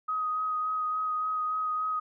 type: tone with vibrato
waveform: sine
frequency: 1256 Hz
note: D#6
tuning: 16 cents sharp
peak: -27 dBFS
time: 0.08-2 s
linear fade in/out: 10 ms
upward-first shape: sine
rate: 3.5 Hz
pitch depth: 14 cents each way
effects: none